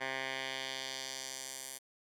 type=tone with band-pass filter sweep; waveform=10% pulse; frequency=132.7 Hz; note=C3; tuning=25 cents sharp; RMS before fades=-41 dBFS; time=0-1.79 s; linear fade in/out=20 ms; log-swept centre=1800 to 10000 Hz; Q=1.3; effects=none